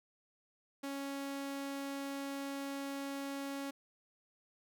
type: tone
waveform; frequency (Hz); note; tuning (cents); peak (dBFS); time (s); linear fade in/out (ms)
sawtooth; 277.2; C#4; 0; -35; 0.83-3.71; 10
effects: none